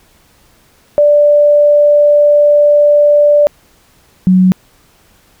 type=tone pair in turn; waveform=sine; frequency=587.3 / 184.99 Hz; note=D5 / F#3; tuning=0 / 0 cents; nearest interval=octave + minor sixth; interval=2000 cents; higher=first; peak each=-4 dBFS; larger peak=neither; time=0.98-3.47 / 4.27-4.52 s; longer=first; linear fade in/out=0 ms; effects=pink hiss -49 dBFS RMS until 5.4 s